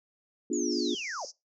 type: chord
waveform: sine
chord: B diminished seventh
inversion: none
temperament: equal with one note detuned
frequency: 245.1 / 293.7 / 349.2 / 415.3 Hz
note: B3 / D4 / F4 / Ab4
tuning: -13 / 0 / 0 / 0 cents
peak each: -33 / -31 / -31 / -36 dBFS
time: 0.5-0.95 s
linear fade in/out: 5 ms
type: linear sweep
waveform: sine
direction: down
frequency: 7040 to 493.9 Hz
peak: -34 dBFS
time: 0.53-1.25 s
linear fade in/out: 2 ms
type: band-pass noise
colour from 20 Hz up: pink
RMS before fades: -44 dBFS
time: 0.7-1.32 s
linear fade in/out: 20 ms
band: 4900 to 6500 Hz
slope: 96 dB/octave
effects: noise-tail reverb RT60 0.2 s tail -20 dB re dry